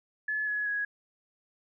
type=tone with pitch steps; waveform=sine; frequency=1716 / 1690.4 / 1665.2 Hz; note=A6 / G#6 / G#6; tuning=-44 / +30 / +4 cents; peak=-28 dBFS; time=0.28-0.85 s; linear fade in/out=5 ms; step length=190 ms; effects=none